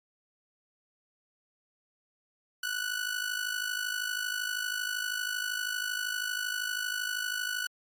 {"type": "tone with amplitude modulation", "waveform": "sawtooth", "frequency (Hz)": 1480, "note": "F#6", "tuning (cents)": 0, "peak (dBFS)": -24, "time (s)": [2.63, 7.67], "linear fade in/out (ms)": 5, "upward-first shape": "sine", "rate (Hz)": 52.7, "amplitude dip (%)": 70, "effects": ["MP3 96 kbps"]}